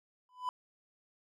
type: tone with exponential growth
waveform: triangle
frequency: 1000 Hz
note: B5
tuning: 21 cents sharp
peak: -27 dBFS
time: 0.29-0.49 s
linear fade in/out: 1 ms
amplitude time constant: 42 ms
effects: none